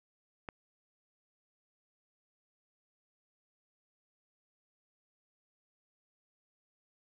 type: click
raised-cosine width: 0.5 ms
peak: -25 dBFS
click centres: 0.488 s
effects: none